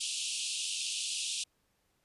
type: band-pass noise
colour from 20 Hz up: pink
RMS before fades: -36 dBFS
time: 0-1.44 s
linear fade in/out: 10 ms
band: 2600 to 10000 Hz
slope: 96 dB/octave
effects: pink hiss -75 dBFS RMS until 2.04 s + resampled to 32000 Hz